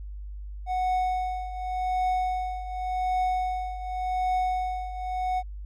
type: tone with tremolo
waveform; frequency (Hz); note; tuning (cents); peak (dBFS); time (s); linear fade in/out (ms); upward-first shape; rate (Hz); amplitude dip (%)
triangle; 738; F#5; -5; -20; 0.66-5.43; 50; triangle; 0.88; 80
effects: added 50 Hz sine -35 dBFS peak until 5.65 s